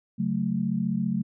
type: chord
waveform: sine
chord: F# minor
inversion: second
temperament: equal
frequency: 138.59 / 185 / 220 Hz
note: C#3 / F#3 / A3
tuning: 0 / 0 / 0 cents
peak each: -32 / -27 / -27 dBFS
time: 0.18-1.23 s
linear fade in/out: 20 ms
effects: none